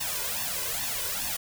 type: noise with flanger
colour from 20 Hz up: white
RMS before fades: -31 dBFS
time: 0-1.37 s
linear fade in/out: 10 ms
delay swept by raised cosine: 1.1 to 2.02 ms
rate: 2.4 Hz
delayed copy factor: +0.9
effects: none